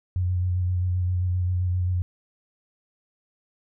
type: tone with vibrato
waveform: sine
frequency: 90.3 Hz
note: F#2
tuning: 42 cents flat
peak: -21 dBFS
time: 0.16-2.02 s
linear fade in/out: 0 ms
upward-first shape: square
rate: 7.6 Hz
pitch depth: 20 cents each way
effects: none